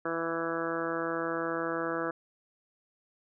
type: harmonic tone with a mistuned harmonic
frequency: 165.7 Hz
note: E3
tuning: 9 cents sharp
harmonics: 1 / 2 / 3 / 4 / 5 / 6 / 7 / 8 / 9 / 10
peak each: -46 / -35 / -35 / -39 / -47 / -43 / -40 / -38 / -41 / -41 dBFS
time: 0.05-2.11 s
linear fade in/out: 5 ms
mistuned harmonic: 1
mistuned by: -20 cents
effects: none